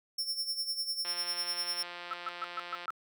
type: tone with tremolo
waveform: 40% pulse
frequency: 5400 Hz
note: E8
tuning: 41 cents sharp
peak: -29 dBFS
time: 0.18-1.83 s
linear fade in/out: 5 ms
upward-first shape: sine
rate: 10 Hz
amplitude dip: 70%
type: click train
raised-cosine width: 0.3 ms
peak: -26 dBFS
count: 317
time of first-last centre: 1.05-2.856 s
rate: 175 Hz
type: tone bursts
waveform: sine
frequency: 1318.5 Hz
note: E6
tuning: in tune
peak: -32 dBFS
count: 6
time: 2.11-2.904 s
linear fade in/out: 0 ms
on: 24 ms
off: 130 ms
effects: high-pass 400 Hz 12 dB/octave